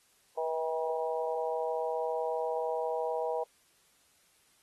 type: harmonic tone with a mistuned harmonic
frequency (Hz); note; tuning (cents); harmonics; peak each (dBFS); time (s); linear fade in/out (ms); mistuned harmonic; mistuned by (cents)
160; D#3; +49; 3 / 4 / 5 / 6; -33 / -35 / -37 / -39; 0.37-3.44; 10; 3; +23
effects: white hiss -67 dBFS RMS until 4.62 s + AAC 32 kbps